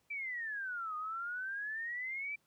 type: exponential two-way sweep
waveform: sine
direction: down then up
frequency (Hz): 2349 to 1225 to 2349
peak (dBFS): -37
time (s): 0.1-2.36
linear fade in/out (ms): 10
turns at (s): 0.96
effects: pink hiss -75 dBFS RMS until 2.46 s + high-pass 80 Hz 12 dB/octave

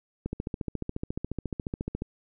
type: click train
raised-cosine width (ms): 3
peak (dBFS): -18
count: 26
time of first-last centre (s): 0.26-2.021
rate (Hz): 14.2
effects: none

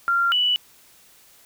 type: tone pair in turn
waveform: sine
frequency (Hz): 1384 / 2959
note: F6 / F#7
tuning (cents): -16 / -1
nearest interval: octave + minor second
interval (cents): 1315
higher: second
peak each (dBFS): -17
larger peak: neither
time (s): 0.08-0.32 / 0.32-0.56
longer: neither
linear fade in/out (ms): 0
effects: white hiss -53 dBFS RMS until 1.45 s

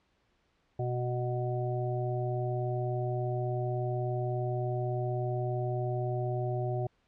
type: harmonic tone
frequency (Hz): 123.47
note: B2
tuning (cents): 0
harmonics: 1 / 3 / 5 / 6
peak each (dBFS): -31 / -36 / -38 / -39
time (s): 0.79-6.87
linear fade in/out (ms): 5
effects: pink hiss -72 dBFS RMS until 7.07 s + low-pass 4000 Hz 12 dB/octave

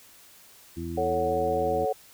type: harmonic tone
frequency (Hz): 83.9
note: E2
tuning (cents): +31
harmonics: 1 / 2 / 3 / 4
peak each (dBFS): -36 / -38 / -38 / -35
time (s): 0.76-1.86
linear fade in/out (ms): 20
type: chord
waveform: sine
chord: F# minor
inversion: first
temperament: equal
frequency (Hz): 440 / 554.4 / 740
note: A4 / C#5 / F#5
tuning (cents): 0 / 0 / 0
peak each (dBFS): -28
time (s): 0.97-1.93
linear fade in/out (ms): 10
effects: white hiss -53 dBFS RMS until 2.13 s

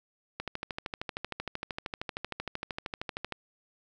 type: click train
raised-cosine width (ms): 0.3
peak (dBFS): -18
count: 39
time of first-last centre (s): 0.4-3.323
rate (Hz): 13
effects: none

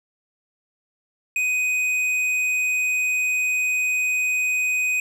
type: tone with tanh clipping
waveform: triangle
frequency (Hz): 2500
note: D#7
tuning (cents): +8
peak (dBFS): -21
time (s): 1.36-5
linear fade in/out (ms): 2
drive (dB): 13
effects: none

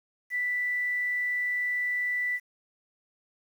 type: tone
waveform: sine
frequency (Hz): 1975.5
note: B6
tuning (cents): 0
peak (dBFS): -26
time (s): 0.3-2.4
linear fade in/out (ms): 50
effects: 9-bit

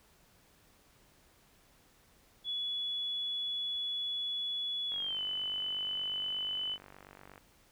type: tone with pitch glide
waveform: sine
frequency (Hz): 3400 to 3012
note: G#7 to F#7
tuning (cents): +40 to +30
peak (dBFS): -33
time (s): 2.44-6.78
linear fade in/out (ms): 50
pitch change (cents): -210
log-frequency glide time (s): 4.89-5.21
type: click train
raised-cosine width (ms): 0.5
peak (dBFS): -36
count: 120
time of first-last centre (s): 4.92-7.379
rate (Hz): 48.4
effects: pink hiss -65 dBFS RMS until 7.71 s

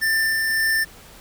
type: tone with tremolo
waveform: square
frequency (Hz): 1784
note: A6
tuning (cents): +23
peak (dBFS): -18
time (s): 0.01-0.85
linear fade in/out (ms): 20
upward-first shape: sine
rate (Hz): 1.8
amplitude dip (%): 25
effects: pink hiss -45 dBFS RMS until 1.2 s

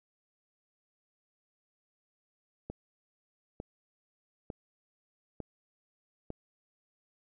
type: click train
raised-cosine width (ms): 2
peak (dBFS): -25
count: 5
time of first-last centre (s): 2.7-6.304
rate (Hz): 1.11
effects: none

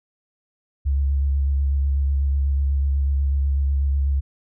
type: tone with vibrato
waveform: sine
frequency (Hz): 69.3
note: C#2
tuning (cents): 0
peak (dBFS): -17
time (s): 0.85-4.21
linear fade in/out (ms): 20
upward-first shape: square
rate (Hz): 8.1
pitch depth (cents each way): 21
effects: none

